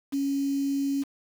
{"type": "tone with quantisation", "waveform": "sine", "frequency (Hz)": 277.2, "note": "C#4", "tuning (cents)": 0, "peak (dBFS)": -24, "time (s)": [0.12, 1.04], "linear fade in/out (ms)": 20, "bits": 7, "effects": []}